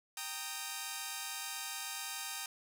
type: chord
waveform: 5% pulse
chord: Eb major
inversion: first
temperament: equal with one note detuned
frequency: 784 / 921.6 / 1244.5 Hz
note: G5 / Bb5 / Eb6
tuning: 0 / -20 / 0 cents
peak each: -32 dBFS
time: 0.17-2.46 s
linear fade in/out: 2 ms
effects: none